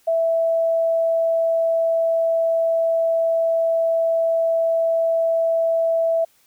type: tone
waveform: sine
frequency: 659.3 Hz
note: E5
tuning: in tune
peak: -16 dBFS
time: 0.07-6.25 s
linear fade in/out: 10 ms
effects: white hiss -59 dBFS RMS until 6.46 s